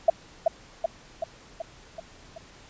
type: tone with echo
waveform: sine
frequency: 660 Hz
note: E5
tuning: 2 cents sharp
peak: -12 dBFS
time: 0.08-0.1 s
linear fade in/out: 5 ms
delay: 380 ms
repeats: 6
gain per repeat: -4 dB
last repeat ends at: 2.38 s
effects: pink hiss -51 dBFS RMS until 2.69 s + resampled to 16000 Hz